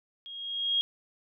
sine tone with level ramp, 3267 Hz, G#7, 29 cents flat, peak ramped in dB -41 to -22 dBFS, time 0.26-0.81 s, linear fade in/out 0 ms, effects none

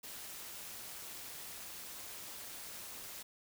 white noise with amplitude modulation, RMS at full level -45 dBFS, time 0.03-3.23 s, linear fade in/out 10 ms, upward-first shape sine, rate 216 Hz, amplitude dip 55%, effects none

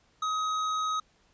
sine tone with hard clipping, 1265 Hz, D#6, 28 cents sharp, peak -29 dBFS, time 0.22-1 s, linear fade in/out 5 ms, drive 12 dB, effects pink hiss -66 dBFS RMS until 1.33 s + resampled to 16000 Hz

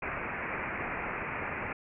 white low-pass noise, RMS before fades -36 dBFS, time 0.02-1.73 s, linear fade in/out 5 ms, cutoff 2500 Hz, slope 96 dB/octave, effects none

